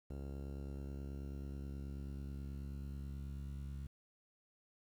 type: tone with low-pass filter sweep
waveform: sawtooth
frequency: 69.3 Hz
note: C#2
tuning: in tune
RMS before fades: -45 dBFS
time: 0.1-3.87 s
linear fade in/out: 5 ms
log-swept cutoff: 500 to 160 Hz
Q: 1.1
effects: 11-bit